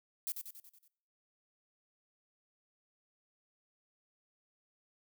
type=noise with echo; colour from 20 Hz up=violet; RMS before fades=-37 dBFS; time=0.27-0.32 s; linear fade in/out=0 ms; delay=93 ms; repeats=6; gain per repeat=-5 dB; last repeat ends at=0.878 s; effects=noise-tail reverb RT60 0.7 s tail -23 dB re dry